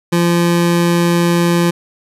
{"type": "tone", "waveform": "25% pulse", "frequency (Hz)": 172.1, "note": "F3", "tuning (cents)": -25, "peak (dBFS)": -7, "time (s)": [0.12, 1.71], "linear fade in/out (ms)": 10, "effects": ["resampled to 32000 Hz"]}